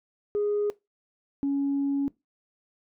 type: tone pair in turn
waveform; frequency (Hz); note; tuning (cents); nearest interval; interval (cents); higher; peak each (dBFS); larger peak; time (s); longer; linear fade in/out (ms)
sine; 413.7 / 279.2; G#4 / C#4; -7 / +13; perfect fifth; 680; first; -22; neither; 0.35-0.7 / 1.43-2.08; second; 0
effects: noise-tail reverb RT60 0.2 s tail -21 dB re dry + tanh soft clip ceiling -20 dBFS